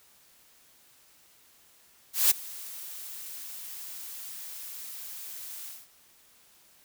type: noise with ADSR envelope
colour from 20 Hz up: blue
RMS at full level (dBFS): -19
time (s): 2.13-5.88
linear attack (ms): 180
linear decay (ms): 8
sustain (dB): -22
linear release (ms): 210
effects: white hiss -60 dBFS RMS until 6.84 s